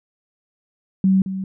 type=tone with echo; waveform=sine; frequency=190.7 Hz; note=G3; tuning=47 cents flat; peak=-12 dBFS; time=1.04-1.22 s; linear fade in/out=2 ms; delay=220 ms; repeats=1; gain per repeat=-11 dB; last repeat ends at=1.44 s; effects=none